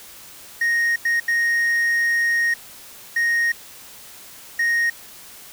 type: tone bursts at uneven times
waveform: triangle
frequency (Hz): 1864.7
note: A#6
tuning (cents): 0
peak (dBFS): -15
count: 5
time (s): 0.61-0.96 / 1.05-1.2 / 1.28-2.54 / 3.16-3.52 / 4.59-4.9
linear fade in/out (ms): 5
effects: white hiss -42 dBFS RMS until 5.52 s